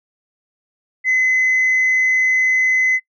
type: tone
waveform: sine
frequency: 2034 Hz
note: C7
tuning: 50 cents flat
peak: -11 dBFS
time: 1.04-3 s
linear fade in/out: 50 ms
effects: noise-tail reverb RT60 0.1 s tail -20 dB re dry + tanh soft clip ceiling -10 dBFS